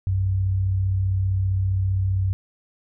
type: tone pair together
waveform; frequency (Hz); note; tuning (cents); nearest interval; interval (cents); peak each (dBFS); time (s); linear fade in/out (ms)
sine; 60 / 95.24; B1 / G2; -49 / -49; minor sixth; 800; -30 / -19; 0.07-2.33; 0
effects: none